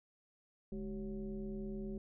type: tone with frequency modulation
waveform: sine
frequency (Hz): 207.7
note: G#3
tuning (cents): 0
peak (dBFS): -39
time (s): 0.72-1.98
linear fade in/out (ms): 2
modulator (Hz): 173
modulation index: 1.1
effects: none